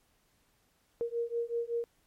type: beating tone pair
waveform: sine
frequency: 466.2 / 471.5 Hz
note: A#4 / A#4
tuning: 0 / +20 cents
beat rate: 5.3 Hz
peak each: -34 / -34 dBFS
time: 1.01-1.84 s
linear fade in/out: 0 ms
effects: pink hiss -71 dBFS RMS until 2.06 s + MP3 64 kbps